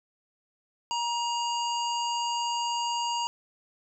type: harmonic tone with a mistuned harmonic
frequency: 946 Hz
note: A#5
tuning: 25 cents sharp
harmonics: 1 / 3 / 5 / 7 / 8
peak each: -28 / -34 / -38 / -40 / -45 dBFS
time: 0.91-3.27 s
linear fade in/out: 0 ms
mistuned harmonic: 7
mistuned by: +16 cents
effects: none